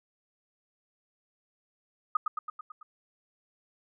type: tone with echo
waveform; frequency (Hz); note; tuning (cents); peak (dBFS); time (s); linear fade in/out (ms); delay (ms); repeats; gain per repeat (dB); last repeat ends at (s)
sine; 1243; D#6; -2; -21; 2.15-2.17; 5; 110; 6; -4; 2.83
effects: none